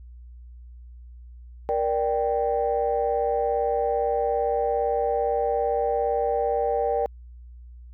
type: chord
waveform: sine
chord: G minor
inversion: first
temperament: just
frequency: 470.4 / 588 / 784 Hz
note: Bb4 / D5 / G5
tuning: +16 / +2 / 0 cents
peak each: -24 / -26 / -25 dBFS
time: 1.69-7.06 s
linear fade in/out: 0 ms
effects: tanh soft clip ceiling -13 dBFS + added 60 Hz sine -41 dBFS peak until 7.93 s